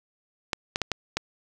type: clicks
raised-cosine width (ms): 0.2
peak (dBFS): -8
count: 5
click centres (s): 0.532 / 0.759 / 0.817 / 0.917 / 1.17
effects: 8-bit